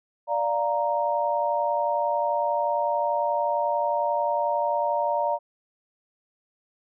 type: chord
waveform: sine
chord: Bb major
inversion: first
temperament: equal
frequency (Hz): 587.3 / 698.5 / 932.3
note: D5 / F5 / Bb5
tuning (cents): 0 / 0 / 0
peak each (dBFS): -26 / -28 / -25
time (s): 0.27-5.39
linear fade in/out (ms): 50
effects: none